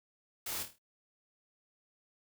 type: noise with echo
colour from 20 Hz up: white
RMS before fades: -39 dBFS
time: 0.46-0.63 s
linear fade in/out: 5 ms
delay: 26 ms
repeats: 6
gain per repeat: -6 dB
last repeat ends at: 0.786 s
effects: noise-tail reverb RT60 0.1 s tail -23 dB re dry